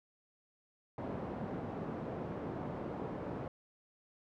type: band-pass noise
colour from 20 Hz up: pink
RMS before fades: -41 dBFS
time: 0.98-3.48 s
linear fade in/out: 2 ms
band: 130 to 740 Hz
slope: 12 dB/octave
effects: none